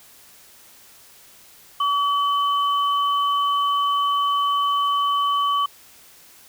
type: tone pair together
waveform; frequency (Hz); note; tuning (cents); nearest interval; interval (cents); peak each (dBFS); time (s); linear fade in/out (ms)
sine; 1140 / 3040; C#6 / F#7; +48 / +46; octave + perfect fourth; 1698; -18 / -28; 1.8-5.66; 5
effects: white hiss -49 dBFS RMS until 6.48 s